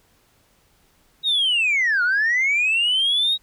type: linear two-way sweep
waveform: sine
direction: down then up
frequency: 3819 to 1396.9 to 3819 Hz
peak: -15 dBFS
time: 1.23-3.38 s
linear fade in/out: 50 ms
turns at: 2.03 s
effects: tanh soft clip ceiling -14 dBFS + pink hiss -60 dBFS RMS until 3.42 s